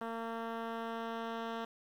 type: tone with low-pass filter sweep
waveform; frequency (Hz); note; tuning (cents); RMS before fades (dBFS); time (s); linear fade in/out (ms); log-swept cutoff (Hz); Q
10% pulse; 228.3; A#3; -36; -40; 0.01-1.65; 5; 1800 to 3100; 0.84
effects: 10-bit